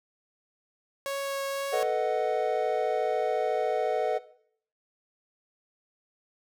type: tone with vibrato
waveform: sawtooth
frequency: 552 Hz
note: C#5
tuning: 7 cents flat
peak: -26 dBFS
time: 1.06-1.83 s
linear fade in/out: 0 ms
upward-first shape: triangle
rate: 2 Hz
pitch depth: 9 cents each way
type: chord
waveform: triangle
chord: B dominant seventh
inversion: third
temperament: equal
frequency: 440 / 493.9 / 622.3 / 740 Hz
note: A4 / B4 / D#5 / F#5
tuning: 0 / 0 / 0 / 0 cents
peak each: -28 dBFS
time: 1.72-4.19 s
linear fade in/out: 20 ms
effects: noise-tail reverb RT60 0.6 s tail -17 dB re dry